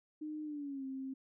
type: tone with pitch glide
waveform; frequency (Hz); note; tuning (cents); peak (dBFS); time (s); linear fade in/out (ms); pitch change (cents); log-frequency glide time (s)
sine; 305.5 to 266; D#4 to C4; -32 to +29; -39; 0.21-1.14; 10; -239; 0.44-0.85
effects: none